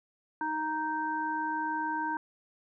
harmonic tone, 311.1 Hz, D#4, in tune, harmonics 1 / 3 / 5, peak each -37 / -31 / -36 dBFS, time 0.41-2.17 s, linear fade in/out 2 ms, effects none

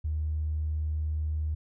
triangle tone with tanh clipping, 77.1 Hz, D#2, 15 cents flat, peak -27 dBFS, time 0.04-1.55 s, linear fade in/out 10 ms, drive 4 dB, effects none

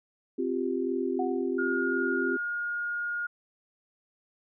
sine chord, C suspended fourth, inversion none, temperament equal, 261.6 / 349.2 / 392 Hz, C4 / F4 / G4, 0 / 0 / 0 cents, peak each -31 dBFS, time 0.38-2.37 s, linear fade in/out 10 ms
sine tone with exponential decay, 737 Hz, F#5, 7 cents flat, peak -28 dBFS, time 1.19-1.62 s, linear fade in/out 5 ms, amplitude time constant 93 ms
sine tone, 1427 Hz, F6, 37 cents sharp, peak -29 dBFS, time 1.58-3.27 s, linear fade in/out 10 ms
effects none

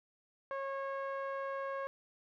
sawtooth tone with low-pass filter, 546 Hz, C#5, 26 cents flat, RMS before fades -39 dBFS, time 0.51-1.87 s, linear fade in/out 0 ms, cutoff 1400 Hz, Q 1.8, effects none

